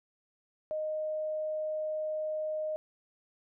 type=tone; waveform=sine; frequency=619 Hz; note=D#5; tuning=9 cents flat; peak=-31 dBFS; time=0.71-2.76 s; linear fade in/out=0 ms; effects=none